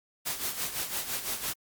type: noise with tremolo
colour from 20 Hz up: white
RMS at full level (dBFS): -31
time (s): 0.25-1.54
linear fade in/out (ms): 20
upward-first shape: sine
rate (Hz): 5.9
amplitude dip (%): 65
effects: Opus 48 kbps